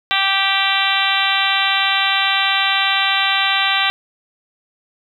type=harmonic tone; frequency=390.5 Hz; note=G4; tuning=7 cents flat; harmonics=2 / 3 / 4 / 5 / 6 / 7 / 8 / 9 / 10; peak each=-23 / -23 / -23 / -23 / -23 / -23 / -23 / -23 / -23 dBFS; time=0.11-3.9 s; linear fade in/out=0 ms; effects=8-bit